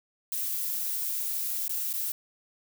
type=noise with dropouts; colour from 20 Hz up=violet; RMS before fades=-31 dBFS; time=0.32-2.12 s; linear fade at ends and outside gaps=2 ms; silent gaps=1.681-1.694 / 1.93-1.937 s; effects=none